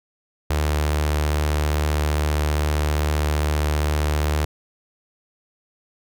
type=tone with notch filter; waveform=sawtooth; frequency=75.2 Hz; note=D2; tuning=42 cents sharp; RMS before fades=-21 dBFS; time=0.5-4.45 s; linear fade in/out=5 ms; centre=200 Hz; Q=1.2; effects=none